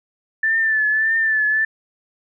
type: tone with vibrato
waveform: sine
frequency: 1760 Hz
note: A6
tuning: in tune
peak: -15 dBFS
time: 0.43-1.65 s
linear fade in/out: 5 ms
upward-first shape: triangle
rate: 1.7 Hz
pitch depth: 53 cents each way
effects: none

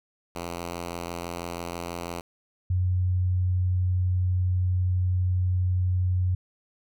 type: tone pair in turn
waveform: 5% pulse / sine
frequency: 86.1 / 91.22 Hz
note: F2 / F#2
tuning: -24 / -24 cents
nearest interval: minor second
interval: 100 cents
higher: second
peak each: -21 dBFS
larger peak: neither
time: 0.35-2.21 / 2.7-6.35 s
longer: second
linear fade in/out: 5 ms
effects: none

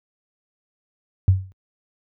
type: tone with exponential decay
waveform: sine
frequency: 94.5 Hz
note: F#2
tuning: 37 cents sharp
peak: -7 dBFS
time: 1.28-1.52 s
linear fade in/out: 0 ms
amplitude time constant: 52 ms
effects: high-pass 60 Hz 12 dB/octave

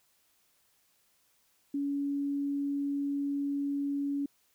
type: tone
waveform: sine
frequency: 282.4 Hz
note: C#4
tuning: 32 cents sharp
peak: -29 dBFS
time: 1.74-4.26 s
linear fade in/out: 5 ms
effects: white hiss -70 dBFS RMS until 4.54 s

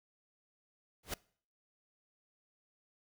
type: noise with exponential growth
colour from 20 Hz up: pink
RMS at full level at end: -32 dBFS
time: 1.03-1.14 s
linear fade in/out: 5 ms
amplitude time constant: 23 ms
effects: noise-tail reverb RT60 0.5 s tail -23 dB re dry

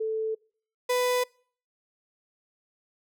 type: tone pair in turn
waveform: sine / 35% pulse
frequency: 440 / 497 Hz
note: A4 / B4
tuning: 0 / +11 cents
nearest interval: major second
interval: 211 cents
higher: second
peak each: -26 / -21 dBFS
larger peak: second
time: 0-0.35 / 0.89-1.24 s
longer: neither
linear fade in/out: 10 ms
effects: noise-tail reverb RT60 0.5 s tail -26 dB re dry

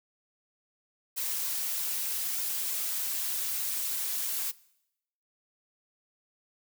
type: noise with flanger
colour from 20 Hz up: blue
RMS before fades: -32 dBFS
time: 1.16-4.52 s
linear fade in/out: 20 ms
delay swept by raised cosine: 1.9 to 5.6 ms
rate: 3.2 Hz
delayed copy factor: +0.55
effects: noise-tail reverb RT60 0.8 s tail -21 dB re dry

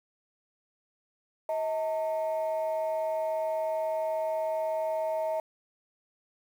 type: tone pair together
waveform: sine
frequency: 636.4 / 900 Hz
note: D#5 / A5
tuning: +39 / +39 cents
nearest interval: tritone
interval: 600 cents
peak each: -27 / -33 dBFS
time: 1.49-5.4 s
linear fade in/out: 2 ms
effects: tanh soft clip ceiling -23 dBFS + 9-bit

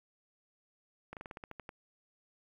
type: slowing click train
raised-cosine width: 0.5 ms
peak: -29 dBFS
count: 10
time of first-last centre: 1.13-1.691 s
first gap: 38 ms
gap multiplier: 1.12
effects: 10-bit

